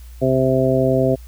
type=harmonic tone; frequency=131.1 Hz; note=C3; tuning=4 cents sharp; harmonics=1 / 2 / 3 / 4 / 5; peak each=-20 / -20 / -20 / -20 / -20 dBFS; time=0.21-1.16 s; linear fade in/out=20 ms; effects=added 60 Hz sine -35 dBFS peak until 1.27 s + white hiss -51 dBFS RMS until 1.27 s